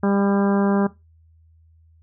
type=harmonic tone with a mistuned harmonic; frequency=199.4 Hz; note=G3; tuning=30 cents sharp; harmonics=1 / 2 / 3 / 4 / 5 / 6 / 7 / 8; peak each=-18 / -24 / -28 / -30 / -32 / -34 / -35 / -36 dBFS; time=0.03-0.87 s; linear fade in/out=5 ms; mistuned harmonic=7; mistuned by=-21 cents; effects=noise-tail reverb RT60 0.2 s tail -17 dB re dry + added 81 Hz sine -51 dBFS peak until 2.02 s